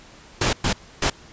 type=noise bursts at uneven times; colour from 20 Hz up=pink; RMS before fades=-20 dBFS; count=3; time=0.41-0.53 / 0.64-0.73 / 1.02-1.1 s; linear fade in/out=5 ms; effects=pink hiss -47 dBFS RMS until 1.32 s + resampled to 16000 Hz